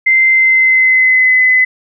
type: tone with pitch glide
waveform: sine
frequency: 2079 to 2022 Hz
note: C7 to B6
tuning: -12 to +40 cents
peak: -6 dBFS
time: 0.06-1.65 s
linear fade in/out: 10 ms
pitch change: -48 cents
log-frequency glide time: 0.3-1.39 s
effects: none